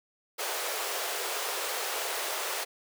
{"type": "high-pass noise", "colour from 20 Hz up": "pink", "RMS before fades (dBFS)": -33, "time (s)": [0.38, 2.65], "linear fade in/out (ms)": 20, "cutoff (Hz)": 400, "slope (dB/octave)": 48, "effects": []}